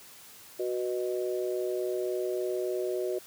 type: harmonic tone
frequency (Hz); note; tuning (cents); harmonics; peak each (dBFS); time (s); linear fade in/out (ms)
123.47; B2; 0; 3 / 4 / 5; -30 / -36 / -35; 0.59-3.19; 10
effects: white hiss -51 dBFS RMS until 3.26 s + high-pass 60 Hz 12 dB/octave